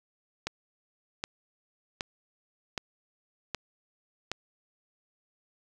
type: click train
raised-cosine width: 0.2 ms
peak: -14 dBFS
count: 6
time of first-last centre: 0.47-4.316 s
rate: 1.3 Hz
effects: none